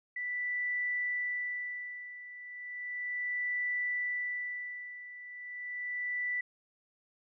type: tone with tremolo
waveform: sine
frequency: 1974 Hz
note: B6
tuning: 1 cent flat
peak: -30 dBFS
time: 0.16-6.41 s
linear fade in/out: 5 ms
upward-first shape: sine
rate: 0.35 Hz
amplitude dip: 80%
effects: none